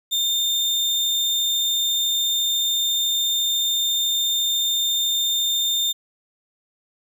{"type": "tone", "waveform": "35% pulse", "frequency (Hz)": 3617, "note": "A7", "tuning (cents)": 47, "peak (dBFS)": -17, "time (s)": [0.11, 5.93], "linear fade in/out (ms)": 20, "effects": []}